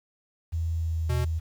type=tone with pitch glide; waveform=sine; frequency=82.41 to 80.85 Hz; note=E2 to E2; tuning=0 to -33 cents; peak=-25 dBFS; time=0.52-1.4 s; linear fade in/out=20 ms; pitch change=-33 cents; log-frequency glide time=0.71-1.11 s
type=tone; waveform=square; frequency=123.47 Hz; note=B2; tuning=in tune; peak=-27 dBFS; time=1.09-1.25 s; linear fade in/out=10 ms
effects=9-bit